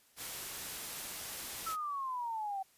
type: noise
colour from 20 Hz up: white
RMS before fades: -42 dBFS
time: 0.16-1.77 s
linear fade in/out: 50 ms
type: exponential sweep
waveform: sine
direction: down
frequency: 1329 to 760 Hz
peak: -35 dBFS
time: 1.66-2.63 s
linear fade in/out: 10 ms
effects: white hiss -67 dBFS RMS until 2.77 s + resampled to 32000 Hz